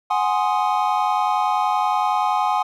triangle chord, Ab dominant seventh, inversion third, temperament equal, 740 / 830.6 / 1046.5 / 1244.5 Hz, Gb5 / Ab5 / C6 / Eb6, 0 / 0 / 0 / 0 cents, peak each -21 / -19 / -22 / -24 dBFS, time 0.1-2.63 s, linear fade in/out 10 ms, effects none

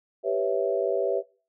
sine chord, C# half-diminished seventh, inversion second, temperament equal, 392 / 493.9 / 554.4 / 659.3 Hz, G4 / B4 / C#5 / E5, 0 / 0 / 0 / 0 cents, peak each -28 dBFS, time 0.23-1.23 s, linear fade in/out 50 ms, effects noise-tail reverb RT60 0.4 s tail -22 dB re dry

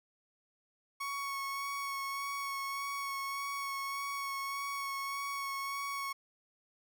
30% pulse tone with vibrato, 1108.7 Hz, C#6, in tune, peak -33 dBFS, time 1-6.13 s, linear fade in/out 10 ms, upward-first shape sine, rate 1.7 Hz, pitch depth 16 cents each way, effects none

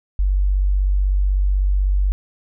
sine tone, 48.04 Hz, G1, 34 cents flat, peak -14 dBFS, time 0.19-2.12 s, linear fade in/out 0 ms, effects none

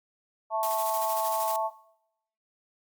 harmonic tone, 220 Hz, A3, in tune, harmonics 3 / 4 / 5, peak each -29 / -28 / -33 dBFS, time 0.5-1.71 s, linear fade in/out 50 ms
blue noise with tremolo, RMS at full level -34 dBFS, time 0.63-1.56 s, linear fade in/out 0 ms, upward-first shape square, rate 13 Hz, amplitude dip 40%
effects noise-tail reverb RT60 0.8 s tail -21 dB re dry + Opus 48 kbps

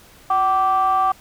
triangle ring-modulated tone, 203.8 Hz, G#3, 32 cents flat, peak -9 dBFS, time 0.3-1.12 s, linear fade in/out 5 ms, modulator 964 Hz, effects tanh soft clip ceiling -7 dBFS + pink hiss -48 dBFS RMS until 1.2 s

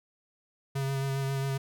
square tone with vibrato, 136.3 Hz, C#3, 29 cents flat, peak -29 dBFS, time 0.75-1.58 s, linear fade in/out 10 ms, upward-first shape sine, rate 7.4 Hz, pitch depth 18 cents each way, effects none

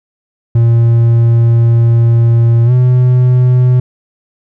triangle tone with pitch glide, 116.54 to 125.63 Hz, A#2 to B2, 0 to +30 cents, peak -3 dBFS, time 0.55-3.8 s, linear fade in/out 5 ms, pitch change +130 cents, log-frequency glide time 2.65-2.72 s, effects none

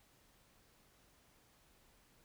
silence, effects pink hiss -69 dBFS RMS until 2.24 s

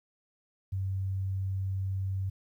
sine tone, 95.9 Hz, G2, 37 cents flat, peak -29 dBFS, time 0.72-2.3 s, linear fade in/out 10 ms, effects 11-bit

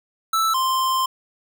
square tone pair in turn, 1318 / 1046.1 Hz, E6 / C6, -1 / -1 cents, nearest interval major third, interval 400 cents, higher first, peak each -18 / -19 dBFS, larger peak first, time 0.33-0.54 / 0.54-1.06 s, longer second, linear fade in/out 5 ms, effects none

